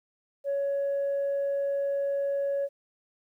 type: tone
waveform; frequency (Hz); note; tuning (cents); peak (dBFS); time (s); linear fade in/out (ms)
sine; 559; C#5; +14; -24; 0.44-2.69; 50
effects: tanh soft clip ceiling -23 dBFS + 11-bit